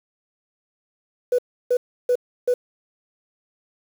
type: tone bursts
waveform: sine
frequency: 493.9 Hz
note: B4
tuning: in tune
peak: -14 dBFS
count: 4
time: 1.32-2.54 s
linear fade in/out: 5 ms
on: 65 ms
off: 320 ms
effects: tanh soft clip ceiling -12 dBFS + 7-bit